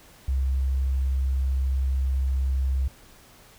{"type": "tone", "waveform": "sine", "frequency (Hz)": 66.3, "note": "C2", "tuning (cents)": 23, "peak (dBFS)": -21, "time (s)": [0.28, 2.88], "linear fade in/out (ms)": 5, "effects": ["pink hiss -52 dBFS RMS until 3.58 s"]}